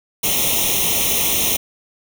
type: noise with comb filter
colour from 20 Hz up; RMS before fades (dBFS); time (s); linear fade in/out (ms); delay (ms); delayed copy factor
white; -18; 0.23-1.57; 10; 0.32; +1
effects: none